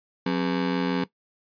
35% pulse ring-modulated tone, 224.5 Hz, A3, 35 cents sharp, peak -18 dBFS, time 0.26-1.04 s, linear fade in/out 5 ms, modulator 42.9 Hz, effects noise-tail reverb RT60 0.1 s tail -17 dB re dry + resampled to 11025 Hz

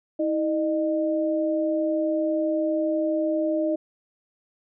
sine tone pair together, 321.3 / 611 Hz, E4 / D#5, -44 / -32 cents, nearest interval major seventh, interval 1112 cents, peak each -24 dBFS, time 0.19-3.76 s, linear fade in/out 10 ms, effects none

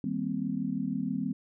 sine chord, C minor seventh, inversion first, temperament just, 156.98 / 196.22 / 235.5 / 261.6 Hz, Eb3 / G3 / Bb3 / C4, +16 / +2 / +18 / 0 cents, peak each -38 / -33 / -35 / -33 dBFS, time 0.04-1.33 s, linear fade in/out 2 ms, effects none

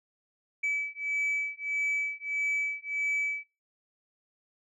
sine beating tone pair, 2296 / 2297.6 Hz, D7 / D7, -40 / -39 cents, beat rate 1.6 Hz, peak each -30 dBFS, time 0.63-3.44 s, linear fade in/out 10 ms, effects noise-tail reverb RT60 0.3 s tail -23 dB re dry + tanh soft clip ceiling -24 dBFS

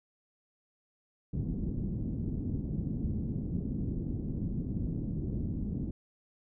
white low-pass noise, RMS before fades -34 dBFS, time 1.33-5.91 s, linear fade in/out 5 ms, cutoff 250 Hz, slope 24 dB/octave, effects none

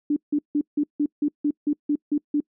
sine tone bursts, 293.7 Hz, D4, in tune, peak -18 dBFS, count 11, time 0.1-2.404 s, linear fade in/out 5 ms, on 64 ms, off 160 ms, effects noise-tail reverb RT60 0.1 s tail -26 dB re dry

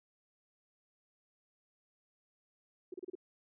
sine tone bursts, 365.3 Hz, F#4, 22 cents flat, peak -40 dBFS, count 5, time 2.92-3.153 s, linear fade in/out 5 ms, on 21 ms, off 32 ms, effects none

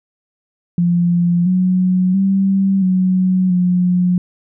sine tone with pitch steps, 173.7 / 183.8 / 194 / 185.2 / 179.6 Hz, F3 / F#3 / G3 / F#3 / F3, -9 / -11 / -18 / +2 / +49 cents, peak -11 dBFS, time 0.78-4.18 s, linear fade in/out 2 ms, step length 680 ms, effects none

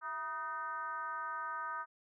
sine tone with frequency modulation, 1244.5 Hz, D#6, in tune, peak -37 dBFS, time 0.01-1.86 s, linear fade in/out 50 ms, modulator 290 Hz, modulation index 1.1, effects none

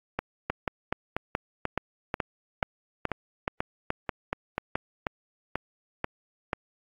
two click trains, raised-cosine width 0.5 ms, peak -12 / -11 dBFS, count 14 / 11, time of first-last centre 0.19-6.531 / 0.5-4.755 s, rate 2.05 / 2.35 Hz, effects AAC 48 kbps

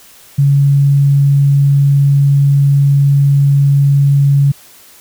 sine tone, 140.5 Hz, C#3, 24 cents sharp, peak -6 dBFS, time 0.38-4.52 s, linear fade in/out 10 ms, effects white hiss -41 dBFS RMS until 5 s

